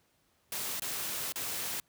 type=noise with dropouts; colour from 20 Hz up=white; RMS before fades=-36 dBFS; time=0.52-1.8 s; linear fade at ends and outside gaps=1 ms; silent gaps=0.797-0.82 / 1.322-1.358 s; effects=pink hiss -71 dBFS RMS until 1.88 s + high-pass 60 Hz 12 dB/octave